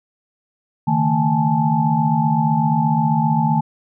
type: tone cluster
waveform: sine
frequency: 141.5 / 156.6 / 225.3 / 827 / 875 Hz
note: C#3 / D#3 / A3 / G#5 / A5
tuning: +36 / +11 / +41 / -8 / -10 cents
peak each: -26 / -18 / -20 / -24 / -20 dBFS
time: 0.87-3.61 s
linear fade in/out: 10 ms
effects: none